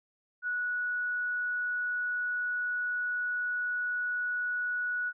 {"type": "tone", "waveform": "sine", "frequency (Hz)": 1468, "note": "F#6", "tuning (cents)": -14, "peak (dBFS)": -29, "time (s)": [0.42, 5.13], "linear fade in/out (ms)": 50, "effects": []}